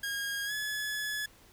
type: tone with pitch glide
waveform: sawtooth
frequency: 1630 to 1706.1 Hz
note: G#6 to G#6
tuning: -33 to +46 cents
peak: -29 dBFS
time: 0.03-1.26 s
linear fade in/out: 5 ms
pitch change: +79 cents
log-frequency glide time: 0.45-0.53 s
effects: pink hiss -59 dBFS RMS until 1.52 s